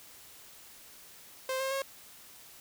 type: tone with pitch steps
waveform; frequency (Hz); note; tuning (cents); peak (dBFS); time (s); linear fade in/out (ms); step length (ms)
sawtooth; 523.3 / 533.4 / 543.6; C5 / C5 / C#5; 0 / +33 / -34; -27; 1.49-1.82; 2; 110
effects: white hiss -53 dBFS RMS until 2.6 s